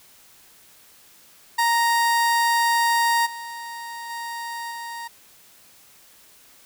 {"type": "tone with level steps", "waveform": "30% pulse", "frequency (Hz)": 933, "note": "A#5", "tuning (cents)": 1, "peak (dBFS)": [-15, -30, -27, -29], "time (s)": [1.58, 5.08], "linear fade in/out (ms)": 10, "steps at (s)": [3.25, 4.09, 4.7], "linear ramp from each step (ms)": 20, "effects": ["white hiss -52 dBFS RMS until 6.65 s"]}